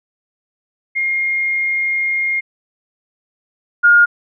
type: tone pair in turn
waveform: sine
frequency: 2131 / 1422.3 Hz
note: C7 / F6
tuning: +31 / +31 cents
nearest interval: perfect fifth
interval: 700 cents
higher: first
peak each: -15 / -6 dBFS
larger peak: second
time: 0.95-2.41 / 3.83-4.06 s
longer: first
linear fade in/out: 20 ms
effects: none